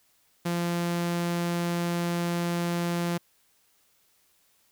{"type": "tone", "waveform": "sawtooth", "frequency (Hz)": 172.4, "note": "F3", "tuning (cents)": -22, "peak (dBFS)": -22, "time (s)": [0.45, 3.18], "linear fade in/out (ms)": 10, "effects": ["white hiss -66 dBFS RMS until 4.71 s"]}